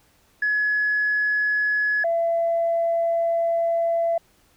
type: tone pair in turn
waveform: sine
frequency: 1694 / 672.3 Hz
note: G#6 / E5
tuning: +34 / +34 cents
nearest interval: octave + major third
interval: 1600 cents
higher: first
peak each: -18 dBFS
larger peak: neither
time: 0.42-2.04 / 2.04-4.18 s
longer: second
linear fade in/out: 5 ms
effects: tanh soft clip ceiling -14 dBFS + pink hiss -60 dBFS RMS until 4.56 s